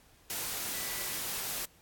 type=tone in noise; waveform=sine; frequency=1975.5 Hz; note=B6; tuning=in tune; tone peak=-47 dBFS; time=0.74-1.18 s; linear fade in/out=0 ms; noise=white; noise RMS=-36 dBFS; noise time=0.3-1.65 s; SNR=-14 dB; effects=pink hiss -62 dBFS RMS until 1.81 s + AAC 64 kbps